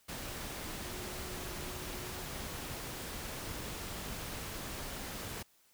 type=tone in noise; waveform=sine; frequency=363.8 Hz; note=F#4; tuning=29 cents flat; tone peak=-49 dBFS; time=0.85-2.24 s; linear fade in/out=10 ms; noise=pink; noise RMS=-42 dBFS; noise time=0.08-5.43 s; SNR=-10 dB; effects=white hiss -68 dBFS RMS until 5.73 s